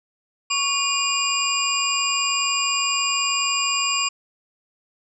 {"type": "tone cluster", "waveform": "sine", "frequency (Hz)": [1116, 2441, 2822, 4878, 7410], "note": ["C#6", "D#7", "F7", "D#8", "A#8"], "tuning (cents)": [11, -34, 17, -35, -11], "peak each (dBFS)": -26, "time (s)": [0.5, 4.09], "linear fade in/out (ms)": 10, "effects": []}